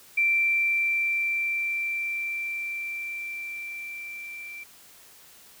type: tone with level ramp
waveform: sine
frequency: 2349 Hz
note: D7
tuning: in tune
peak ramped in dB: -19 to -37 dBFS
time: 0.17-4.64 s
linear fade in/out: 10 ms
effects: white hiss -52 dBFS RMS until 5.6 s